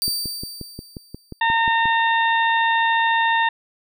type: tone with exponential decay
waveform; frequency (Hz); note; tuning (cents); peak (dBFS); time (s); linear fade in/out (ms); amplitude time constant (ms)
sawtooth; 4641; D8; -21; -16; 0.02-1.4; 0; 300
type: click train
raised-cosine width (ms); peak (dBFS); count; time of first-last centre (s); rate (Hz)
3; -19; 11; 0.08-1.856; 5.63
type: harmonic tone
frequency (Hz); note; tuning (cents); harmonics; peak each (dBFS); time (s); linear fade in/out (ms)
914; A#5; -34; 1 / 2 / 3 / 4; -18 / -20 / -29 / -28; 1.41-3.49; 5
effects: none